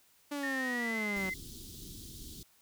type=linear sweep; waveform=sawtooth; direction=down; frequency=292.3 to 185 Hz; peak=-31 dBFS; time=0.31-1.3 s; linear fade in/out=10 ms
type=tone with pitch glide; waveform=sine; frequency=1825 to 2060 Hz; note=A#6 to C7; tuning=-37 to -28 cents; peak=-34 dBFS; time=0.43-1.34 s; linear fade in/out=5 ms; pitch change=+209 cents; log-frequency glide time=0.58-1 s
type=band-stop noise; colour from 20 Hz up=pink; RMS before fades=-47 dBFS; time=1.16-2.43 s; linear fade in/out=2 ms; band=380 to 3300 Hz; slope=48 dB/octave
effects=white hiss -66 dBFS RMS until 2.61 s